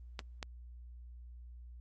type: clicks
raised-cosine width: 0.2 ms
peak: -22 dBFS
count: 2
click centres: 0.192 / 0.428 s
effects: added 60 Hz sine -48 dBFS peak until 1.8 s + Opus 32 kbps